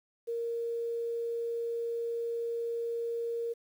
sine tone with quantisation, 465.9 Hz, A#4, 1 cent flat, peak -31 dBFS, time 0.27-3.54 s, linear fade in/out 20 ms, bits 10, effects none

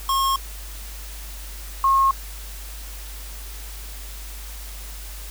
square / sine tone pair in turn, 1081 / 1081 Hz, C#6 / C#6, -44 / -44 cents, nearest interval unison, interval 0 cents, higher neither, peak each -19 / -14 dBFS, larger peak second, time 0.09-0.36 / 1.84-2.11 s, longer neither, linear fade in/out 2 ms, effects added 50 Hz sine -34 dBFS peak until 5.3 s + white hiss -40 dBFS RMS until 5.3 s

